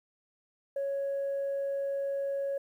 sine tone, 554.4 Hz, C#5, in tune, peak -28 dBFS, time 0.76-2.58 s, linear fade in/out 5 ms, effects tanh soft clip ceiling -27 dBFS + 11-bit

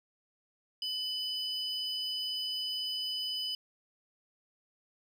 triangle tone pair together, 2994 / 4992 Hz, F#7 / D#8, +20 / +5 cents, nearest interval major sixth, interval 885 cents, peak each -34 / -35 dBFS, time 0.82-3.55 s, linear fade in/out 2 ms, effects none

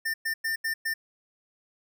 square tone bursts at uneven times, 1801 Hz, A6, 40 cents sharp, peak -27 dBFS, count 5, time 0.05-0.14 / 0.25-0.34 / 0.44-0.56 / 0.64-0.74 / 0.85-0.94 s, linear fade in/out 10 ms, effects none

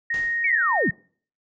sine tone with pitch glide, 1864.7 to 1841.2 Hz, A#6 to A#6, 0 to -22 cents, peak -22 dBFS, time 0.1-0.91 s, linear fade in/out 5 ms, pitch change -22 cents, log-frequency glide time 0.61-0.71 s
pink noise with exponential decay, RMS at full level -37 dBFS, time 0.14-0.57 s, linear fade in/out 0 ms, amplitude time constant 93 ms
sine linear sweep, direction down, 2349 to 117.6 Hz, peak -20 dBFS, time 0.44-0.9 s, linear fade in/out 5 ms
effects noise-tail reverb RT60 0.5 s tail -26 dB re dry + resampled to 16000 Hz

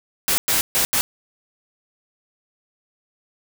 white noise bursts at uneven times, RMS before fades -19 dBFS, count 4, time 0.28-0.38 / 0.48-0.61 / 0.75-0.85 / 0.93-1.01 s, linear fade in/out 0 ms, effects none

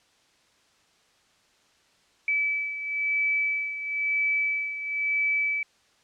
sine beating tone pair, 2302 / 2303 Hz, D7 / D7, -35 / -34 cents, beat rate 1 Hz, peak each -25 / -31 dBFS, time 2.28-5.63 s, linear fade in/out 2 ms, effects white hiss -63 dBFS RMS until 6.03 s + low-pass 6000 Hz 12 dB/octave

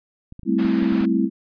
clicks, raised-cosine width 5 ms, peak -26 dBFS, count 7, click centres 0.324 / 0.394 / 0.433 / 0.651 / 0.826 / 0.924 / 1.011 s
sine chord, A minor seventh, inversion third, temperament equal, 196 / 220 / 261.6 / 329.6 Hz, G3 / A3 / C4 / E4, 0 / 0 / 0 / 0 cents, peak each -22 dBFS, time 0.45-1.3 s, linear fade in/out 50 ms
white band-pass noise, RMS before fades -36 dBFS, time 0.58-1.06 s, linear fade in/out 10 ms, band 180 to 2000 Hz, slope 12 dB/octave
effects resampled to 11025 Hz

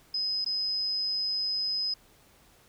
sine tone with dropouts, 5050 Hz, D#8, 25 cents sharp, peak -27 dBFS, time 0.14-1.94 s, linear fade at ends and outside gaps 5 ms, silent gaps 0.446-0.461 s, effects pink hiss -60 dBFS RMS until 2.68 s

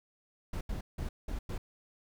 brown noise bursts at uneven times, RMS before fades -36 dBFS, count 5, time 0.53-0.61 / 0.69-0.81 / 0.98-1.09 / 1.28-1.39 / 1.49-1.58 s, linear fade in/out 5 ms, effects none

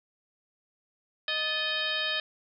harmonic tone with a mistuned harmonic, 622.3 Hz, D#5, in tune, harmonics 1 / 2 / 3 / 4 / 5 / 6 / 7 / 8, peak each -39 / -41 / -33 / -36 / -33 / -33 / -41 / -43 dBFS, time 1.28-2.2 s, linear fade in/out 2 ms, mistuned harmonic 3, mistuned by -120 cents, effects none

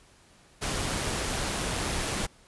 pink noise with amplitude modulation, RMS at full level -29 dBFS, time 0.61-2.27 s, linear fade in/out 20 ms, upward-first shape sine, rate 132 Hz, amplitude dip 25%, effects pink hiss -58 dBFS RMS until 2.47 s + resampled to 24000 Hz

